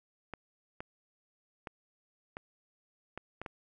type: clicks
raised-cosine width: 0.5 ms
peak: -25 dBFS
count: 7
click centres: 0.337 / 0.805 / 1.672 / 2.369 / 3.176 / 3.416 / 3.462 s
effects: none